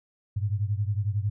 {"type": "beating tone pair", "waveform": "sine", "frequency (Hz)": [99.6, 110.6], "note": ["G2", "A2"], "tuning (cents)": [28, 9], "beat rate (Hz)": 11, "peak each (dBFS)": [-26, -29], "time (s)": [0.36, 1.3], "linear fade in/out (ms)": 10, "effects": []}